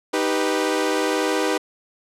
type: chord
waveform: sawtooth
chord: Eb augmented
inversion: none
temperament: equal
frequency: 311.1 / 392 / 493.9 Hz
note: Eb4 / G4 / B4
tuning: 0 / 0 / 0 cents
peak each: -20 dBFS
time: 0.13-1.58 s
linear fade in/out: 10 ms
effects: low-pass 10000 Hz 12 dB/octave